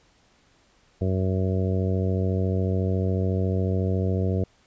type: harmonic tone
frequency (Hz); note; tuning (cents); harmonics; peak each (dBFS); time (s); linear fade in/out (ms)
94; F#2; +28; 1 / 2 / 3 / 4 / 5 / 6 / 7; -23 / -28 / -34 / -32 / -32 / -37 / -37; 1.01-4.44; 5
effects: pink hiss -61 dBFS RMS until 4.66 s + resampled to 16000 Hz